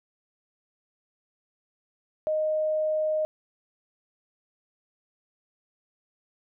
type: tone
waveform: sine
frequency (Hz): 620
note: D#5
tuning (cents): -6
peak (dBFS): -23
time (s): 2.27-3.25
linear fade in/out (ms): 0
effects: none